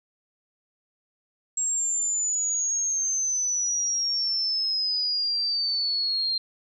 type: exponential sweep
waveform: sine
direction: down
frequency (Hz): 7600 to 4168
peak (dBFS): -23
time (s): 1.57-6.38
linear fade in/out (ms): 5
effects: none